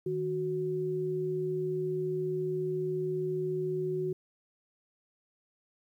sine tone pair together, 155.56 / 370 Hz, D#3 / F#4, 0 / 0 cents, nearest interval octave + minor third, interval 1500 cents, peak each -36 / -30 dBFS, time 0.06-4.13 s, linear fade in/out 5 ms, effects 11-bit

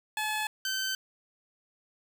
15% pulse tone pair in turn, 858 / 1540.3 Hz, A5 / G6, -44 / -31 cents, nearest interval minor seventh, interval 1013 cents, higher second, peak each -23 dBFS, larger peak neither, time 0.17-0.47 / 0.65-0.95 s, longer neither, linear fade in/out 2 ms, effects none

